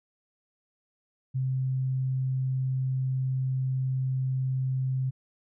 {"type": "tone", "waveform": "sine", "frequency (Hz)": 130.81, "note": "C3", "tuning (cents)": 0, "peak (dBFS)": -25, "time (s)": [1.34, 5.11], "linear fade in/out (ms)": 20, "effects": []}